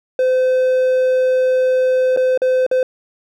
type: tone with dropouts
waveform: triangle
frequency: 513 Hz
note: C5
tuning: 34 cents flat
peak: -10 dBFS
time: 0.19-2.83 s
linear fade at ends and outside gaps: 2 ms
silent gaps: 2.164-2.172 / 2.376-2.418 / 2.665-2.713 s
effects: none